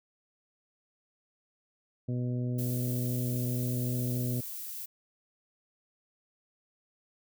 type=harmonic tone; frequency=123.47 Hz; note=B2; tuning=in tune; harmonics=1 / 2 / 3 / 4 / 5; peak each=-30 / -35 / -43 / -46 / -48 dBFS; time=2.08-4.41 s; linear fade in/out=10 ms
type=noise; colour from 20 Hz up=violet; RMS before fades=-40 dBFS; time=2.58-4.86 s; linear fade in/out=10 ms
effects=none

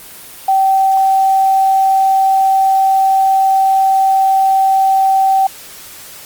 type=tone; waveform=sine; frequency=772 Hz; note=G5; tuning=27 cents flat; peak=-8 dBFS; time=0.48-5.47 s; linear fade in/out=5 ms; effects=white hiss -34 dBFS RMS until 6.25 s + Opus 24 kbps

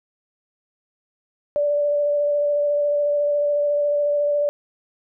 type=tone with vibrato; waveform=sine; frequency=583 Hz; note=D5; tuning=13 cents flat; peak=-17 dBFS; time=1.56-4.49 s; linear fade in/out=0 ms; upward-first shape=square; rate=14 Hz; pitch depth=10 cents each way; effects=none

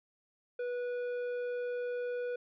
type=tone with tanh clipping; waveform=sine; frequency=489.3 Hz; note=B4; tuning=16 cents flat; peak=-35 dBFS; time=0.59-2.36 s; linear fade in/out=5 ms; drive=9 dB; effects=none

